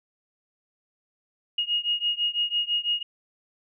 sine beating tone pair, 2866 / 2872 Hz, F7 / F7, +44 / +48 cents, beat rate 6 Hz, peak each -26 / -27 dBFS, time 1.58-3.03 s, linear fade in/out 5 ms, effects none

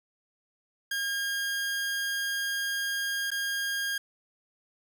sawtooth tone with dropouts, 1620 Hz, G#6, 43 cents flat, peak -25 dBFS, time 0.91-3.98 s, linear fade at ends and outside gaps 5 ms, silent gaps 3.305-3.315 s, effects none

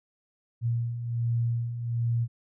sine beating tone pair, 116.54 / 117.84 Hz, A#2 / A#2, 0 / +19 cents, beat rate 1.3 Hz, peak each -33 / -26 dBFS, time 0.61-2.28 s, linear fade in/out 50 ms, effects none

